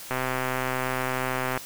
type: click train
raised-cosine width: 0.5 ms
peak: -12 dBFS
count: 190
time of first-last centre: 0.11-1.575 s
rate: 129 Hz
effects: white hiss -41 dBFS RMS until 1.65 s